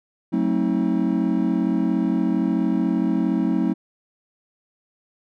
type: chord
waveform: triangle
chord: F# diminished seventh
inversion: none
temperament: just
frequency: 185 / 222 / 266.4 / 319.7 Hz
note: F#3 / A3 / C4 / Eb4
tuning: 0 / +16 / +31 / +47 cents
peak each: -22 dBFS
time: 0.32-3.74 s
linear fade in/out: 20 ms
effects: none